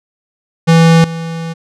square tone with level steps, 164.81 Hz, E3, in tune, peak -5 / -20 dBFS, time 0.67-1.54 s, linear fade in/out 20 ms, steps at 1.04 s, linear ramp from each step 2 ms, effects low-pass 7000 Hz 12 dB/octave

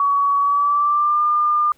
sine tone with pitch glide, 1129 to 1203.1 Hz, C#6 to D6, +31 to +41 cents, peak -14 dBFS, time 0-1.72 s, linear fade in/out 2 ms, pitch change +110 cents, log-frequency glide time 0.39-1.22 s, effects pink hiss -58 dBFS RMS until 1.77 s

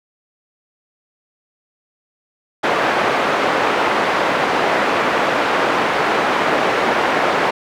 pink band-pass noise, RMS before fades -17 dBFS, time 2.63-7.51 s, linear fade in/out 10 ms, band 420 to 1900 Hz, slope 12 dB/octave, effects none

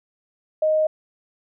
sine tone, 622.3 Hz, D#5, in tune, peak -16 dBFS, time 0.62-0.87 s, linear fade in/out 5 ms, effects none

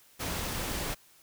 pink noise, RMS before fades -34 dBFS, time 0.19-0.95 s, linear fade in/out 20 ms, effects white hiss -60 dBFS RMS until 1.22 s

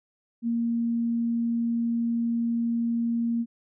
sine tone, 233.1 Hz, A#3, in tune, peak -23 dBFS, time 0.42-3.46 s, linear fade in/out 50 ms, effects none

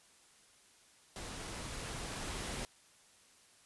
pink noise with level ramp, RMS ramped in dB -45 to -40 dBFS, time 1.16-2.65 s, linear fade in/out 0 ms, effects white hiss -64 dBFS RMS until 3.65 s + resampled to 24000 Hz

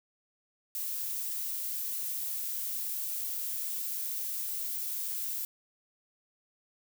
violet noise, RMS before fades -35 dBFS, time 0.75-5.45 s, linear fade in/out 0 ms, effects none

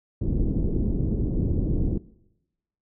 pink low-pass noise, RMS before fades -24 dBFS, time 0.21-1.98 s, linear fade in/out 5 ms, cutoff 350 Hz, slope 24 dB/octave, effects noise-tail reverb RT60 0.9 s tail -20 dB re dry

